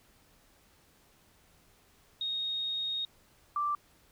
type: tone pair in turn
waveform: sine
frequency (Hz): 3729 / 1174.6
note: A#7 / D6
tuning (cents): 0 / 0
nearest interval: octave + minor sixth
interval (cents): 2000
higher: first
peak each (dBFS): -31 / -28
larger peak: second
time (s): 2.21-3.05 / 3.56-3.75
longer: first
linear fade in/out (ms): 2
effects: pink hiss -64 dBFS RMS until 4.11 s